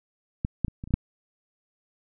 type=clicks; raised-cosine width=5 ms; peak=-13 / -11 / -22 / -23 / -29 / -25 / -7 dBFS; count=7; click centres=0.449 / 0.647 / 0.682 / 0.839 / 0.875 / 0.907 / 0.94 s; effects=none